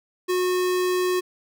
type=tone; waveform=square; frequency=364 Hz; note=F#4; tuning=28 cents flat; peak=-21 dBFS; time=0.28-1.21 s; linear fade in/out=20 ms; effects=none